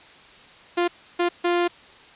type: tone bursts at uneven times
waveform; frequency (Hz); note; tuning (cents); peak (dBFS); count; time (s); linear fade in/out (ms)
sawtooth; 349.2; F4; 0; -15; 3; 0.77-0.88 / 1.19-1.29 / 1.44-1.68; 10
effects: white hiss -48 dBFS RMS until 2.15 s + resampled to 8000 Hz